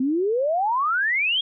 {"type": "exponential sweep", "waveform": "sine", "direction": "up", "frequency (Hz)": [250, 3322], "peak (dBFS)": -19, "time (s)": [0, 1.41], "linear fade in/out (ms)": 5, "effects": []}